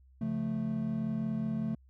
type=chord; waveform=triangle; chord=Db augmented; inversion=none; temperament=equal; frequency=138.59 / 174.61 / 220 Hz; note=Db3 / F3 / A3; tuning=0 / 0 / 0 cents; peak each=-36 / -36 / -30 dBFS; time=0.21-1.75 s; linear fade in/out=5 ms; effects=added 65 Hz sine -57 dBFS peak until 1.89 s